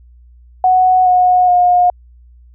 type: tone with pitch steps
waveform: sine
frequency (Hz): 740 / 727.7 / 715.6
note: F#5 / F#5 / F5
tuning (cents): 0 / -29 / +42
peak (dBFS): -7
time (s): 0.64-1.9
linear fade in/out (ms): 2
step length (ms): 420
effects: added 60 Hz sine -40 dBFS peak until 2.54 s